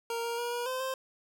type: tone with pitch steps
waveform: 25% pulse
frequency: 464.7 / 468.2 / 477.5 / 480.6 / 515 / 525 Hz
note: A#4 / A#4 / A#4 / B4 / C5 / C5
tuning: -5 / +8 / +42 / -47 / -28 / +6 cents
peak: -28 dBFS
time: 0.1-0.94 s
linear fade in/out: 2 ms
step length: 140 ms
effects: 10-bit